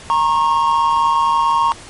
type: tone pair together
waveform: triangle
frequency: 932.3 / 1087.8 Hz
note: A#5 / C#6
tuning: 0 / -33 cents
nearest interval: minor third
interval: 267 cents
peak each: -13 dBFS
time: 0.1-1.72 s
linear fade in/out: 0 ms
effects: pink hiss -37 dBFS RMS until 1.89 s + MP3 48 kbps